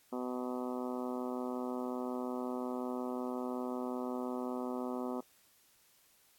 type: harmonic tone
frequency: 125.5 Hz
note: B2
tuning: 28 cents sharp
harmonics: 2 / 3 / 4 / 5 / 6 / 7 / 8 / 9 / 10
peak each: -38 / -42 / -44 / -46 / -48 / -49 / -50 / -51 / -52 dBFS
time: 0.12-5.21 s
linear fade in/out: 10 ms
effects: white hiss -67 dBFS RMS until 6.38 s + AAC 64 kbps